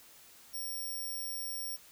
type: tone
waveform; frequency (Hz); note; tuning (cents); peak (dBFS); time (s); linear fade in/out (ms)
5% pulse; 5550; F8; -12; -31; 0.53-1.77; 20
effects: white hiss -57 dBFS RMS until 1.91 s